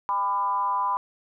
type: tone with frequency modulation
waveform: sine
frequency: 1000 Hz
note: B5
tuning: 21 cents sharp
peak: -22 dBFS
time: 0.09-0.97 s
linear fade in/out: 0 ms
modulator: 196 Hz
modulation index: 0.67
effects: none